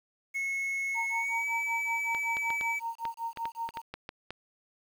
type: tone with pitch glide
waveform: triangle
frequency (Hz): 2186 to 2297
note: C#7 to D7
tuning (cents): -25 to -39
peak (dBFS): -28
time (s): 0.34-2.8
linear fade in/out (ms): 20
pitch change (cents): +86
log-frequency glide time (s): 1.09-1.5
type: tone with tremolo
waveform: sine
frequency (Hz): 921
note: A#5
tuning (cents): -21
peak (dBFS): -30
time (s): 0.94-3.82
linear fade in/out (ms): 50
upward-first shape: sine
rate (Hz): 5.3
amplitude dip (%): 100
type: clicks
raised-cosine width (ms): 0.3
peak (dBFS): -22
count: 12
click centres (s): 2.148 / 2.369 / 2.504 / 2.611 / 3.053 / 3.373 / 3.455 / 3.69 / 3.772 / 3.94 / 4.091 / 4.306
effects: 9-bit